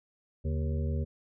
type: harmonic tone with a mistuned harmonic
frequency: 78.4 Hz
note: D#2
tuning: 14 cents sharp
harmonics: 1 / 2 / 3 / 5 / 6 / 7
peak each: -29 / -35 / -39 / -43 / -45 / -46 dBFS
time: 0.44-1.05 s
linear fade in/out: 20 ms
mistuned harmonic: 2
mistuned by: -130 cents
effects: none